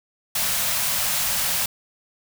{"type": "band-stop noise", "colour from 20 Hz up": "white", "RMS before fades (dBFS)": -23, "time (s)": [0.35, 1.66], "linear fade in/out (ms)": 5, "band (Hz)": [230, 530], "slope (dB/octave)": 48, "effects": []}